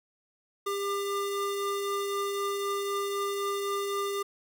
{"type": "tone pair together", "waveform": "square", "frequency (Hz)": [400.3, 1197], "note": ["G4", "D6"], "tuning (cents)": [36, 33], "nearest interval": "octave + perfect fifth", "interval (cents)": 1897, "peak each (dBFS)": [-31, -35], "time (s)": [0.66, 4.23], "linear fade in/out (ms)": 10, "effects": []}